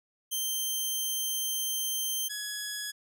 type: tone pair in turn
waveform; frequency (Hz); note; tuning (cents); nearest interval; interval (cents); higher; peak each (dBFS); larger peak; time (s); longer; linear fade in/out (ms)
10% pulse; 3136 / 1680.5; G7 / G#6; 0 / +20; major seventh; 1080; first; -21 / -25; first; 0.31-2.29 / 2.29-2.92; first; 20
effects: none